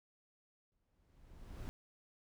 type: noise with exponential growth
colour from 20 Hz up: brown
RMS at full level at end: -43 dBFS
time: 0.72-1.69 s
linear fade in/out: 0 ms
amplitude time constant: 210 ms
effects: none